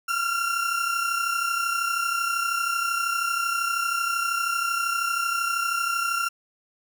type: tone pair together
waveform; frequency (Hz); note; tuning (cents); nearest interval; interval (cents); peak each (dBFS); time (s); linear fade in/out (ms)
35% pulse; 1367.2 / 1400; F6 / F6; -37 / +4; unison; 41; -23 / -27; 0.08-6.29; 10
effects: none